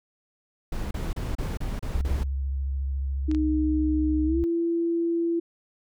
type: noise bursts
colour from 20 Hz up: brown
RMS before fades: -29 dBFS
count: 7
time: 0.72-2.236 s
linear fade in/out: 5 ms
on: 190 ms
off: 31 ms
type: tone with vibrato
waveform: sine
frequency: 67.9 Hz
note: C#2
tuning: 35 cents flat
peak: -25 dBFS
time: 1.95-4.44 s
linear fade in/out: 0 ms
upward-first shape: sine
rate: 14 Hz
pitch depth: 35 cents each way
type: tone with pitch glide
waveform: sine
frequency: 308.9 to 336.9 Hz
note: D#4 to E4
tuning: -12 to +38 cents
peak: -22 dBFS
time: 3.28-5.4 s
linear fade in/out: 10 ms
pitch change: +150 cents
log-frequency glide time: 4.25-4.39 s
type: clicks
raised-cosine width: 0.2 ms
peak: -23 dBFS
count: 2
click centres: 3.314 / 3.348 s
effects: none